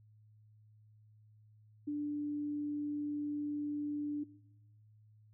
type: tone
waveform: sine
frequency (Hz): 293.7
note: D4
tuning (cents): 0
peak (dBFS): -34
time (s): 1.87-4.24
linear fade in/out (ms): 10
effects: noise-tail reverb RT60 0.9 s tail -19 dB re dry + added 107 Hz sine -60 dBFS peak until 5.33 s